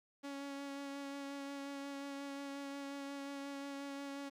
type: tone with vibrato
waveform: sawtooth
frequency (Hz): 279.2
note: C#4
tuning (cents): +13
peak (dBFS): -39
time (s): 0.23-4.3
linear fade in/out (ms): 20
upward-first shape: sine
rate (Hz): 5.6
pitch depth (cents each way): 15
effects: low-pass 8000 Hz 12 dB/octave + 12-bit